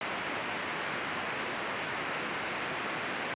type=low-pass noise; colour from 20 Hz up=white; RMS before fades=-35 dBFS; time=0.01-3.34 s; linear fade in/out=2 ms; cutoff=2500 Hz; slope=24 dB/octave; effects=high-pass 150 Hz 12 dB/octave + resampled to 8000 Hz